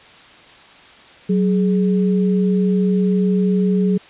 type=tone pair together; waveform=sine; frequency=186.6 / 418.6 Hz; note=F#3 / G#4; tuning=+15 / +14 cents; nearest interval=octave + major second; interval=1399 cents; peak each=-14 / -21 dBFS; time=1.29-3.98 s; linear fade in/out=10 ms; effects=white hiss -44 dBFS RMS until 4.09 s + resampled to 8000 Hz